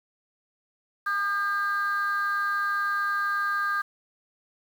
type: tone pair together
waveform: sine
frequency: 1215 / 1602 Hz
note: D#6 / G6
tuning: -42 / +37 cents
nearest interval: perfect fourth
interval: 479 cents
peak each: -25 dBFS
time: 1.06-3.82 s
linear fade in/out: 10 ms
effects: tanh soft clip ceiling -20 dBFS + 8-bit